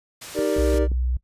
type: low-pass noise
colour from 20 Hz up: white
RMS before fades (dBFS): -39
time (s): 0.21-0.79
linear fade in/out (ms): 10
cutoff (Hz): 9400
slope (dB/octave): 12
type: chord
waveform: triangle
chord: Eb major seventh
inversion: none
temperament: equal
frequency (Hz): 311.1 / 392 / 466.2 / 587.3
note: Eb4 / G4 / Bb4 / D5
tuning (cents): 0 / 0 / 0 / 0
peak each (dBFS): -23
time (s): 0.34-0.88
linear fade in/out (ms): 50
type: click train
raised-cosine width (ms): 3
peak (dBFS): -21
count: 4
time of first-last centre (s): 0.39-0.917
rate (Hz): 5.69
type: tone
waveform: sine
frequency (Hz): 62.1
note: B1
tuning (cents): +10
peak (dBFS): -20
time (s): 0.58-1.17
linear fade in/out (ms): 5
effects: noise-tail reverb RT60 0.1 s tail -20 dB re dry + resampled to 32000 Hz